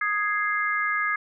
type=chord; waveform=sine; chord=Ab major; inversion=second; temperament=equal; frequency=1244.5 / 1661.2 / 2093 Hz; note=Eb6 / Ab6 / C7; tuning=0 / 0 / 0 cents; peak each=-27 / -26 / -28 dBFS; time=0.01-1.16 s; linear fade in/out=5 ms; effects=none